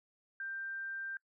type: tone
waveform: sine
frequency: 1575 Hz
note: G6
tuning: 8 cents sharp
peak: -38 dBFS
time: 0.4-1.17 s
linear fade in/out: 2 ms
effects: noise-tail reverb RT60 0.1 s tail -24 dB re dry